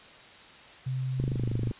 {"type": "tone with pitch glide", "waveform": "sine", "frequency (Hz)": [130, 117.16], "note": ["C3", "A#2"], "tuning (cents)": [-11, 9], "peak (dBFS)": -28, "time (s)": [0.86, 1.72], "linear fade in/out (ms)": 10, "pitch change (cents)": -180, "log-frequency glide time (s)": [1.33, 1.47]}
{"type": "click train", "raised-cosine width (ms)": 3, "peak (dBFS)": -19, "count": 14, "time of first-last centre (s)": [1.2, 1.712], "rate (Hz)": 25.4}
{"effects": ["white hiss -50 dBFS RMS until 1.79 s", "resampled to 8000 Hz"]}